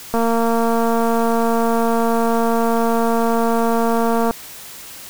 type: click train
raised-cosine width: 1 ms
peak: -6 dBFS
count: 960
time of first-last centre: 0.14-4.31 s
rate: 230 Hz
effects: white hiss -36 dBFS RMS until 5.09 s